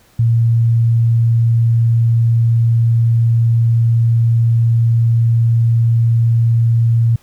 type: tone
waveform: sine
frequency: 115.7 Hz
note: A#2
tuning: 13 cents flat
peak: -9 dBFS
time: 0.19-7.16 s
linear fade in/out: 5 ms
effects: pink hiss -51 dBFS RMS until 7.22 s